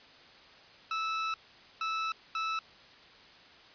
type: tone bursts at uneven times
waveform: sawtooth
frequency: 1311 Hz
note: E6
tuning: 10 cents flat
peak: -27 dBFS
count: 3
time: 0.91-1.34 / 1.81-2.12 / 2.35-2.59 s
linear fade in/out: 2 ms
effects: white hiss -55 dBFS RMS until 3.74 s + resampled to 11025 Hz